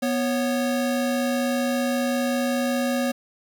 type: tone pair together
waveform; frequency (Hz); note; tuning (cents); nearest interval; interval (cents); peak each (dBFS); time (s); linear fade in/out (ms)
square; 245.5 / 551.1; B3 / C#5; -10 / -10; octave + major second; 1400; -24 / -27; 0.02-3.12; 10
effects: 8-bit